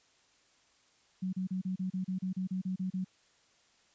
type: tone bursts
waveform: sine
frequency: 186.2 Hz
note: F#3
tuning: 11 cents sharp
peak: -31 dBFS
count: 13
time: 1.22-3.046 s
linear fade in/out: 10 ms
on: 110 ms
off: 33 ms
effects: white hiss -67 dBFS RMS until 3.94 s + resampled to 16000 Hz